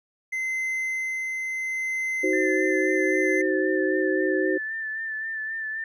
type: tone with tremolo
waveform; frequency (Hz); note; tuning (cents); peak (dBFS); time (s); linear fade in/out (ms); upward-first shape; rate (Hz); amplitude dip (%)
triangle; 2062; C7; -26; -23; 0.32-3.42; 10; sine; 0.7; 25
type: chord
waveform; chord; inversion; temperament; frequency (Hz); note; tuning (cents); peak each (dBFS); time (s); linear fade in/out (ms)
sine; C diminished; first; just; 314 / 376.7 / 523.3; Eb4 / Gb4 / C5; +16 / +31 / 0; -26 / -24 / -28; 2.23-4.58; 10
type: tone with vibrato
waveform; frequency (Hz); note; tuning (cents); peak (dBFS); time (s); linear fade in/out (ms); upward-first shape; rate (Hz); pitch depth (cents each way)
sine; 1769; A6; +9; -28; 2.33-5.84; 2; sine; 3.8; 29
effects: none